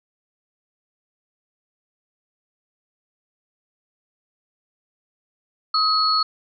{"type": "tone pair together", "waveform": "sine", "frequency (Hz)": [1269, 4363], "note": ["D#6", "C#8"], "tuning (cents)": [34, -28], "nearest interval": "octave + major sixth", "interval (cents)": 2138, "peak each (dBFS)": -19, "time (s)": [5.74, 6.23], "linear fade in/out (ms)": 5, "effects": []}